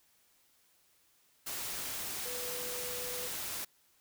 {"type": "tone in noise", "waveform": "sine", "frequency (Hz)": 493.9, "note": "B4", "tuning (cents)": 0, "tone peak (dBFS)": -43, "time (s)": [2.25, 3.28], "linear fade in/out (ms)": 10, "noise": "white", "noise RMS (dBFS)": -39, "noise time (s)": [1.46, 3.65], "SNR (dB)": -7, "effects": ["white hiss -69 dBFS RMS until 4 s"]}